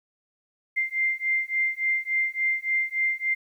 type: beating tone pair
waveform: sine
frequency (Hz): 2093 / 2096.5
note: C7 / C7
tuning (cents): 0 / +3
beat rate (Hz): 3.5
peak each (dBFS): -26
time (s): 0.76-3.35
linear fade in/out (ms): 20
effects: 10-bit